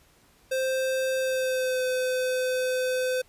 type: tone with pitch glide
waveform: square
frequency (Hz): 523.3 to 509.9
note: C5 to C5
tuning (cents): 0 to -45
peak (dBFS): -25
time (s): 0.51-3.22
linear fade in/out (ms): 10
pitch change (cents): -45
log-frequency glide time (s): 1.18-1.84
effects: pink hiss -60 dBFS RMS until 3.28 s + resampled to 32000 Hz